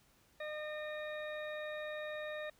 harmonic tone with a mistuned harmonic, 608 Hz, D#5, 40 cents flat, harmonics 1 / 2 / 3 / 4 / 6, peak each -41 / -52 / -46 / -54 / -53 dBFS, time 0.4-2.5 s, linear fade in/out 5 ms, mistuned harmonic 6, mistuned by +49 cents, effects pink hiss -69 dBFS RMS until 2.59 s

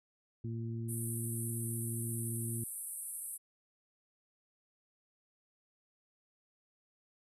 harmonic tone, 114.8 Hz, A#2, 26 cents flat, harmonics 1 / 2 / 3, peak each -37 / -43 / -47 dBFS, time 0.44-2.64 s, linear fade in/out 5 ms
white band-pass noise, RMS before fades -43 dBFS, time 0.88-3.38 s, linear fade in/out 20 ms, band 8500 to 12000 Hz, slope 96 dB/octave
effects none

